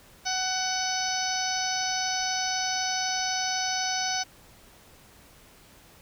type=harmonic tone; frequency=748 Hz; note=F#5; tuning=19 cents sharp; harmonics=1 / 2 / 3 / 4 / 5 / 6 / 7 / 8; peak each=-31 / -34 / -38 / -38 / -39 / -35 / -34 / -32 dBFS; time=0.25-4.24 s; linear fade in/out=20 ms; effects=pink hiss -54 dBFS RMS until 6.01 s